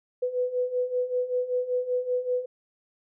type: beating tone pair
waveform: sine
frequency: 495 / 500.2 Hz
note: B4 / B4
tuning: +4 / +22 cents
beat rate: 5.2 Hz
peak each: -30 / -26 dBFS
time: 0.22-2.46 s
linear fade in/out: 10 ms
effects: none